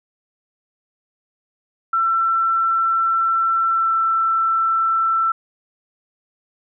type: tone with pitch glide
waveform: sine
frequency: 1343 to 1335.3 Hz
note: E6 to E6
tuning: +32 to +22 cents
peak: -15 dBFS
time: 1.93-5.32 s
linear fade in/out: 5 ms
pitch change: -10 cents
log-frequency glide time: 3.72-3.93 s
effects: none